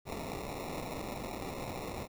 white noise with sample-and-hold, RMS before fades -40 dBFS, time 0.05-2.08 s, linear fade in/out 50 ms, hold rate 1575 Hz, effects none

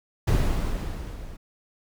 brown noise with level ramp, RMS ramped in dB -19 to -40 dBFS, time 0.27-1.37 s, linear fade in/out 10 ms, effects none

